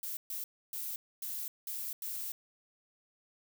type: noise bursts at uneven times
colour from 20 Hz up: violet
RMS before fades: -39 dBFS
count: 6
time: 0.03-0.17 / 0.3-0.44 / 0.73-0.96 / 1.22-1.48 / 1.67-1.93 / 2.02-2.32 s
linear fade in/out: 2 ms
effects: none